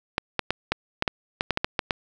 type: clicks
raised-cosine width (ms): 0.3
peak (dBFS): -6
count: 12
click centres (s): 0.181 / 0.393 / 0.506 / 0.72 / 1.024 / 1.078 / 1.409 / 1.507 / 1.574 / 1.645 / 1.792 / 1.908
effects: none